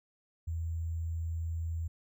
sine tone with sample-and-hold, 82.41 Hz, E2, in tune, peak -32 dBFS, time 0.47-1.88 s, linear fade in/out 10 ms, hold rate 7350 Hz, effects none

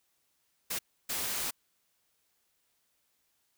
white noise bursts at uneven times, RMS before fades -34 dBFS, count 2, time 0.7-0.79 / 1.09-1.51 s, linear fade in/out 10 ms, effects white hiss -75 dBFS RMS until 3.57 s

